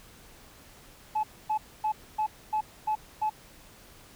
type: tone bursts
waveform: sine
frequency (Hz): 860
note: A5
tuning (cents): -40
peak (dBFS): -23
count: 7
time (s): 1.15-3.298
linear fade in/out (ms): 10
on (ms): 84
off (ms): 260
effects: tanh soft clip ceiling -21 dBFS + pink hiss -53 dBFS RMS until 4.15 s